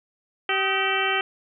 harmonic tone with a mistuned harmonic, 385.6 Hz, G4, 28 cents flat, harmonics 1 / 2 / 3 / 4 / 5 / 6 / 7 / 8, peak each -29 / -29 / -29 / -29 / -29 / -29 / -29 / -29 dBFS, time 0.49-1.21 s, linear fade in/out 2 ms, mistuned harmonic 3, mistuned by +140 cents, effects none

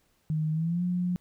sine tone with pitch glide, 155.56 to 178.69 Hz, D#3 to F3, 0 to +40 cents, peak -25 dBFS, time 0.3-1.16 s, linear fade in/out 0 ms, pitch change +240 cents, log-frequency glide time 0.52-0.83 s, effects pink hiss -69 dBFS RMS until 1.2 s

